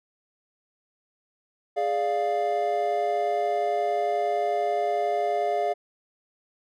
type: chord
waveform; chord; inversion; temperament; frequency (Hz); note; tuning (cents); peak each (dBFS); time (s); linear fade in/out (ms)
triangle; D diminished; second; equal; 415.3 / 587.3 / 698.5; Ab4 / D5 / F5; 0 / 0 / 0; -27 / -27 / -23; 1.76-5.74; 20
effects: none